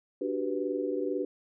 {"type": "chord", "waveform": "sine", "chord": "G major seventh", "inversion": "second", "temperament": "equal", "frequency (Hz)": [293.7, 370, 392, 493.9], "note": ["D4", "F#4", "G4", "B4"], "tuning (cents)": [0, 0, 0, 0], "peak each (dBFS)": -34, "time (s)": [0.21, 1.25], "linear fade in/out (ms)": 5, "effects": []}